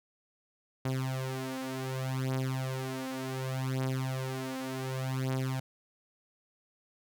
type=beating tone pair; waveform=sawtooth; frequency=130.81 / 131.48 Hz; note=C3 / C3; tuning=0 / +9 cents; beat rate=0.67 Hz; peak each=-31 dBFS; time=0.85-5.6 s; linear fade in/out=5 ms; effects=none